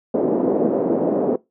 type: band-pass noise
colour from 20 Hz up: white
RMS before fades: -19 dBFS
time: 0.14-1.36 s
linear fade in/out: 5 ms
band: 210 to 520 Hz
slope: 24 dB/octave
effects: noise-tail reverb RT60 0.2 s tail -21 dB re dry